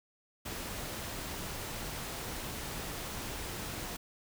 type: noise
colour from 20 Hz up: pink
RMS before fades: -40 dBFS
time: 0.45-3.97 s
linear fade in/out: 10 ms
effects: none